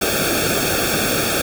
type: noise with comb filter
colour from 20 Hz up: pink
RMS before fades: -19 dBFS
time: 0.01-1.42 s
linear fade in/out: 10 ms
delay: 1 ms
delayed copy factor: -0.95
effects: none